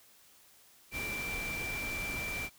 sine tone in noise, 2349 Hz, D7, in tune, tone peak -36 dBFS, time 0.91-2.5 s, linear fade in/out 50 ms, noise pink, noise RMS -41 dBFS, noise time 0.91-2.5 s, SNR +2 dB, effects white hiss -61 dBFS RMS until 2.58 s

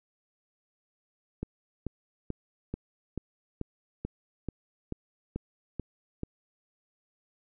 click train, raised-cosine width 3 ms, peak -20 dBFS, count 12, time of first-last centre 1.43-6.233 s, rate 2.29 Hz, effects none

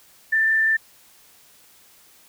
sine tone with frequency modulation, 1778 Hz, A6, 18 cents sharp, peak -16 dBFS, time 0.32-0.77 s, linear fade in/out 10 ms, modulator 25.3 Hz, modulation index 0.55, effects white hiss -53 dBFS RMS until 2.28 s

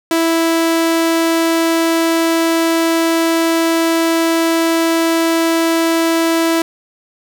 sawtooth tone, 329.6 Hz, E4, in tune, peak -8 dBFS, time 0.11-6.62 s, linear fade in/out 2 ms, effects none

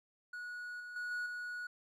triangle tone with level steps, 1460 Hz, F#6, 24 cents flat, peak -40 / -43 / -36 / -34 / -38 dBFS, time 0.33-1.67 s, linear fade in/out 5 ms, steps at 0.8 / 0.96 / 1.11 / 1.26 s, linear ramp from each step 2 ms, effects none

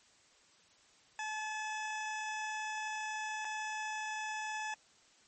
20% pulse tone with dropouts, 861 Hz, A5, 38 cents flat, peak -32 dBFS, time 1.19-4.74 s, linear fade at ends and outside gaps 1 ms, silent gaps 3.447-3.451 s, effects white hiss -65 dBFS RMS until 5.27 s + MP3 32 kbps

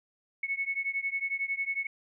sine beating tone pair, 2200 / 2211 Hz, C#7 / C#7, -14 / -5 cents, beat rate 11 Hz, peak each -32 / -33 dBFS, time 0.43-1.87 s, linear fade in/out 5 ms, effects none

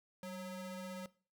45% pulse ring-modulated tone, 367.6 Hz, F#4, 11 cents flat, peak -40 dBFS, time 0.23-1.06 s, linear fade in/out 2 ms, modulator 176 Hz, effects noise-tail reverb RT60 0.4 s tail -20 dB re dry

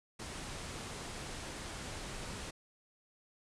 pink low-pass noise, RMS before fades -44 dBFS, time 0.19-2.51 s, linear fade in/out 10 ms, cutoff 10000 Hz, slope 48 dB/octave, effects none

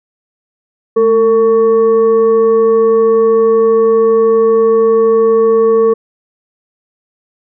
sine tone with frequency modulation, 452.1 Hz, A4, 47 cents sharp, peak -6 dBFS, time 0.96-5.94 s, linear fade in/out 10 ms, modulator 669 Hz, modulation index 0.41, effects none

